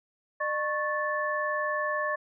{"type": "tone cluster", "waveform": "sine", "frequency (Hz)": [603, 1100, 1751], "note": ["D5", "C#6", "A6"], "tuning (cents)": [46, -14, -9], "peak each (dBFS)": -31, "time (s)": [0.4, 2.16], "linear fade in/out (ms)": 10, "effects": []}